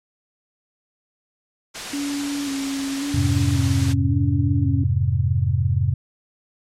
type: noise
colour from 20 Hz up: white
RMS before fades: -29 dBFS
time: 1.74-3.94 s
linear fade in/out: 20 ms
type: tone with vibrato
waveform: sine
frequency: 279.6 Hz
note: C#4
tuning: 15 cents sharp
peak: -23 dBFS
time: 1.93-4.84 s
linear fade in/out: 5 ms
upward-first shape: square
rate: 0.92 Hz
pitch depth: 31 cents each way
type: chord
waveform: sine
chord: F minor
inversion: none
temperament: just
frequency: 87.31 / 104.77 / 130.96 Hz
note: F2 / Ab2 / C3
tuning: 0 / +16 / +2 cents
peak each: -21 dBFS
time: 3.14-5.94 s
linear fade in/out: 5 ms
effects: low-pass 7000 Hz 12 dB/octave + MP3 64 kbps

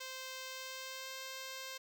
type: tone with pitch glide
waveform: 5% pulse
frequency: 521 to 526.1 Hz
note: C5 to C5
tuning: -7 to +9 cents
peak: -32 dBFS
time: 0-1.78 s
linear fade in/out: 10 ms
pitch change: +16 cents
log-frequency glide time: 0.46-1.1 s
effects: none

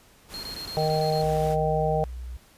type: noise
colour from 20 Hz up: pink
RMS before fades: -41 dBFS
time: 0.28-1.57 s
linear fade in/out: 50 ms
type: tone bursts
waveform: triangle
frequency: 4232 Hz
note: C8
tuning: 19 cents sharp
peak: -33 dBFS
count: 8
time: 0.34-1.214 s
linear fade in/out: 0 ms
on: 90 ms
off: 22 ms
type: harmonic tone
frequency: 155.56 Hz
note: D#3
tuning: in tune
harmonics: 1 / 3 / 4 / 5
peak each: -27 / -27 / -27 / -27 dBFS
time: 0.77-2.04 s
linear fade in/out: 0 ms
type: tone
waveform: sine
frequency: 61.74 Hz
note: B1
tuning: in tune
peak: -33 dBFS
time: 1.23-2.37 s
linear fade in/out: 5 ms
effects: pink hiss -56 dBFS RMS until 2.57 s + resampled to 32000 Hz

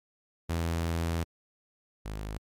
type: tone pair in turn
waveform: sawtooth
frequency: 83.4 / 52.34 Hz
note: E2 / G#1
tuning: +21 / +14 cents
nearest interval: minor sixth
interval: 807 cents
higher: first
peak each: -24 / -31 dBFS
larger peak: first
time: 0.49-1.24 / 2.05-2.38 s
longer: first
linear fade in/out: 10 ms
effects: MP3 96 kbps

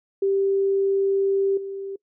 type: tone with level steps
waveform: sine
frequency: 392 Hz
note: G4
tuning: in tune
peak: -18 / -29 dBFS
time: 0.22-1.96 s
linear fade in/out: 5 ms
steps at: 1.57 s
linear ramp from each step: 5 ms
effects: noise-tail reverb RT60 0.1 s tail -23 dB re dry

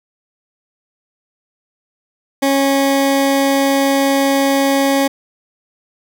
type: tone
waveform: 20% pulse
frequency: 274.8 Hz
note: C#4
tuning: 15 cents flat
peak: -7 dBFS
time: 2.42-5.08 s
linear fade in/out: 10 ms
effects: none

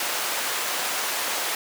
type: high-pass noise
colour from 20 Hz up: pink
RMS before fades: -27 dBFS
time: 0-1.55 s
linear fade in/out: 2 ms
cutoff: 690 Hz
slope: 12 dB/octave
effects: none

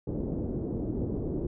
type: low-pass noise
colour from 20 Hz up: white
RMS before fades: -32 dBFS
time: 0.07-1.47 s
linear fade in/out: 5 ms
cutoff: 390 Hz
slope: 24 dB/octave
effects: none

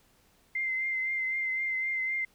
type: tone with vibrato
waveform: sine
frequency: 2082 Hz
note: C7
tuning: 9 cents flat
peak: -28 dBFS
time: 0.55-2.25 s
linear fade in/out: 5 ms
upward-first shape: triangle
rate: 3.9 Hz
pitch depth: 29 cents each way
effects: pink hiss -65 dBFS RMS until 2.34 s

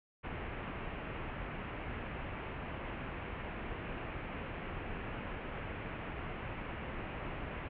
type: low-pass noise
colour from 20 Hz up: pink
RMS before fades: -42 dBFS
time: 0.23-7.69 s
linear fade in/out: 20 ms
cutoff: 2800 Hz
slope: 48 dB/octave
effects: none

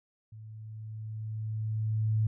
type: tone with level ramp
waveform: sine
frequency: 109.1 Hz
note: A2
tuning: 14 cents flat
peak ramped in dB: -44 to -23 dBFS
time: 0.32-2.27 s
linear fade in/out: 5 ms
effects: none

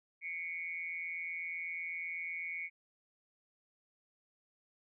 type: tone with amplitude modulation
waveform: sine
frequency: 2217 Hz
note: C#7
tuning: in tune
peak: -34 dBFS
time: 0.21-2.7 s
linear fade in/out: 50 ms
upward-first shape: sine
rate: 168 Hz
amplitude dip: 80%
effects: none

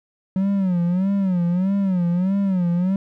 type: tone with vibrato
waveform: triangle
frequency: 185.3 Hz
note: F#3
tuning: 3 cents sharp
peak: -15 dBFS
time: 0.36-2.96 s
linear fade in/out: 2 ms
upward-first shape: sine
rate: 1.6 Hz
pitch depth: 130 cents each way
effects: none

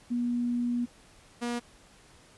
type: tone pair in turn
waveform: sine / sawtooth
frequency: 241.3 / 239.4 Hz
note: B3 / A#3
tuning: -40 / +46 cents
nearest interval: unison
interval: 14 cents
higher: first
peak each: -26 dBFS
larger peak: neither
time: 0.1-0.86 / 1.41-1.6 s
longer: first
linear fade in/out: 20 ms
effects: pink hiss -57 dBFS RMS until 2.37 s + resampled to 24000 Hz

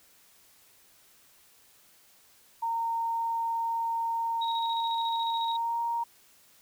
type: tone with pitch glide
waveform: sine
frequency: 919 to 932.9 Hz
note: A#5 to A#5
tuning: -25 to +1 cents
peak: -27 dBFS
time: 2.62-6.04 s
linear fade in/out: 10 ms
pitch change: +26 cents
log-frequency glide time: 5.47-5.8 s
type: tone with tremolo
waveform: sine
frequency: 3800 Hz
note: A#7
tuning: 33 cents sharp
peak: -33 dBFS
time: 4.41-5.57 s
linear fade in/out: 10 ms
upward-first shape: square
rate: 14 Hz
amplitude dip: 50%
effects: white hiss -60 dBFS RMS until 6.61 s

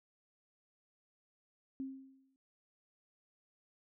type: tone with exponential decay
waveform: sine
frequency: 267 Hz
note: C4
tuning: 35 cents sharp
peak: -36 dBFS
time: 1.8-2.36 s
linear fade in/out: 0 ms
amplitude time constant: 120 ms
effects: none

